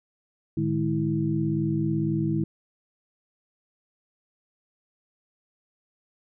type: tone cluster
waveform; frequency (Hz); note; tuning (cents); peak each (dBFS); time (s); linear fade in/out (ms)
sine; 108.7 / 152.6 / 210.6 / 326.4; A2 / D#3 / G#3 / E4; -21 / -33 / +24 / -17; -32 / -26 / -30 / -27; 0.57-2.44; 5
effects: none